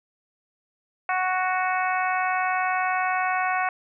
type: harmonic tone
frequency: 370 Hz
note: F#4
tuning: in tune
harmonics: 2 / 3 / 4 / 5 / 6 / 7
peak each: -25 / -28 / -29 / -32 / -32 / -35 dBFS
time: 1.09-3.69 s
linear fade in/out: 2 ms
effects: none